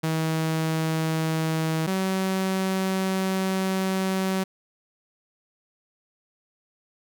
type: tone pair in turn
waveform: sawtooth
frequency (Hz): 160 / 189.81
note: D#3 / F#3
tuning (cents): +49 / +44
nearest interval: minor third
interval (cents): 295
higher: second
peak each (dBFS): -19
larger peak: neither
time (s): 0.03-1.87 / 1.87-4.44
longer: second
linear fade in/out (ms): 10
effects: none